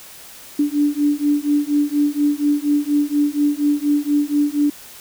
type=beating tone pair; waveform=sine; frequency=290 / 294.2 Hz; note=D4 / D4; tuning=-22 / +3 cents; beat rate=4.2 Hz; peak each=-18 dBFS; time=0.59-4.7 s; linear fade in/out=5 ms; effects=white hiss -40 dBFS RMS until 5 s